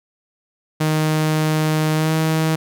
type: tone with pitch glide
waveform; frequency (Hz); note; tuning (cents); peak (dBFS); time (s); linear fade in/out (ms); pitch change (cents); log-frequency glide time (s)
sawtooth; 155.56 to 158.92; D#3 to D#3; 0 to +37; -12; 0.8-2.56; 10; +37; 1.95-2.13
effects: none